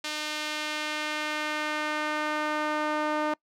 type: tone with band-pass filter sweep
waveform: sawtooth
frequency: 303.5 Hz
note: D#4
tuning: 43 cents flat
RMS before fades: -30 dBFS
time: 0.04-3.34 s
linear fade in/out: 5 ms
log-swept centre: 3800 to 940 Hz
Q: 0.96
effects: noise-tail reverb RT60 0.1 s tail -25 dB re dry